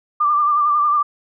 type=tone with vibrato; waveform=sine; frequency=1184 Hz; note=D6; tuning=14 cents sharp; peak=-13 dBFS; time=0.2-1.03 s; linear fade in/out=10 ms; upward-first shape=sine; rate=11 Hz; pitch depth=40 cents each way; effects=none